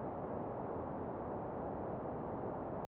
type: low-pass noise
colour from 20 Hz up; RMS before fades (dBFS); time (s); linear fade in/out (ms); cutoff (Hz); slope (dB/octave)
white; -42; 0-2.85; 0; 830; 24
effects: high-pass 80 Hz 12 dB/octave